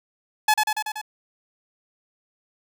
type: tone with echo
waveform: sawtooth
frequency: 855 Hz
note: A5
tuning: 50 cents flat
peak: -11 dBFS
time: 0.48-0.54 s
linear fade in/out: 5 ms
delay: 95 ms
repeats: 5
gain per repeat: -3 dB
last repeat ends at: 1.015 s
effects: none